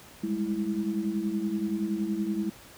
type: tone cluster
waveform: sine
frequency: 200.5 / 211.1 / 328.3 Hz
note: G3 / G#3 / E4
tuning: +39 / +29 / -7 cents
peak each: -31 dBFS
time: 0.23-2.5 s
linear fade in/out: 10 ms
effects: pink hiss -50 dBFS RMS until 2.77 s + high-pass 60 Hz 12 dB/octave